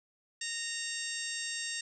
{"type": "harmonic tone with a mistuned harmonic", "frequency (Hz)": 925, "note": "A#5", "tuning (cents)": -14, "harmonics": [2, 3, 4, 5, 6, 7, 8, 9], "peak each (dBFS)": [-41, -43, -43, -45, -42, -47, -43, -45], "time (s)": [0.41, 1.81], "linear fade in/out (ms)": 5, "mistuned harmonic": 7, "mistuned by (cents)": -35, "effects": []}